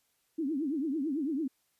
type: tone with vibrato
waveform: sine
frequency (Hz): 293.7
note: D4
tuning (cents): 0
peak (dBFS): -29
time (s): 0.38-1.48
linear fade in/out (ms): 10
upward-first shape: triangle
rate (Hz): 9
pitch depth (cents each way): 260
effects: white hiss -74 dBFS RMS until 1.79 s + resampled to 32000 Hz